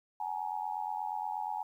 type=tone with amplitude modulation; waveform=sine; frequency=844 Hz; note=G#5; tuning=28 cents sharp; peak=-29 dBFS; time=0.2-1.63 s; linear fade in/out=5 ms; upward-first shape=sine; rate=88.4 Hz; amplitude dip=100%; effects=11-bit